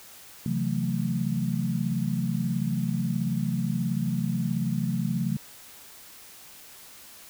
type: chord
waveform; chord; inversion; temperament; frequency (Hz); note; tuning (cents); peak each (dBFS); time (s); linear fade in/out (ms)
sine; F# half-diminished seventh; second; just; 133.2 / 166.5 / 185 / 222; C3 / E3 / F#3 / A3; +31 / +18 / 0 / +16; -30; 0.46-5.37; 2
effects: white hiss -48 dBFS RMS until 7.29 s